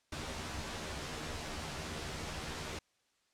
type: noise with comb filter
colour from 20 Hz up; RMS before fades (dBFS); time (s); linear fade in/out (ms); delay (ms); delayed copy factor
pink; -41; 0.12-2.79; 5; 13; +0.75
effects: white hiss -75 dBFS RMS until 3.33 s + low-pass 7000 Hz 12 dB/octave